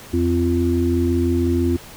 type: harmonic tone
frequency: 86 Hz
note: F2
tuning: 26 cents flat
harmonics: 1 / 3 / 4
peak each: -20 / -20 / -20 dBFS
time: 0.13-1.77 s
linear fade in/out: 10 ms
effects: pink hiss -40 dBFS RMS until 1.96 s